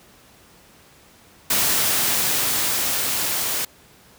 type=noise with level ramp; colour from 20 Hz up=white; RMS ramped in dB=-19 to -24 dBFS; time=1.5-3.65 s; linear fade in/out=5 ms; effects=pink hiss -51 dBFS RMS until 4.18 s + high-pass 60 Hz 12 dB/octave